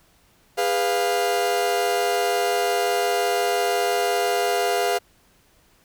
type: chord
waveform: 40% pulse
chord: F diminished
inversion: first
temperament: equal with one note detuned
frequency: 408.2 / 493.9 / 698.5 Hz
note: Ab4 / Cb5 / F5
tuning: -30 / 0 / 0 cents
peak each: -24 / -25 / -22 dBFS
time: 0.57-4.99 s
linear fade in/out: 20 ms
effects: pink hiss -59 dBFS RMS until 5.84 s

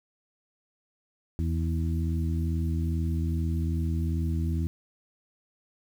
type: harmonic tone with a mistuned harmonic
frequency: 82.41 Hz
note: E2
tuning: in tune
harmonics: 1 / 2 / 3 / 4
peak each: -26 / -32 / -36 / -38 dBFS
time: 1.39-4.67 s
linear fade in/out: 0 ms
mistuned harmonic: 4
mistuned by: -23 cents
effects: 9-bit

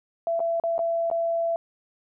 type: tone with dropouts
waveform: sine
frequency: 670 Hz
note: E5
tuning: 28 cents sharp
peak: -22 dBFS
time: 0.27-1.56 s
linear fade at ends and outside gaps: 1 ms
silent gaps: 0.394-0.402 / 0.599-0.637 / 0.781-0.791 / 1.101-1.113 s
effects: none

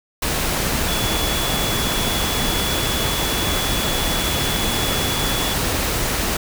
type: tone in noise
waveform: sine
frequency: 3410 Hz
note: G#7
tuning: 45 cents sharp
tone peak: -26 dBFS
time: 0.88-5.54 s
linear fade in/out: 5 ms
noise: pink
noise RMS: -21 dBFS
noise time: 0.22-6.37 s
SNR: -8 dB
effects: none

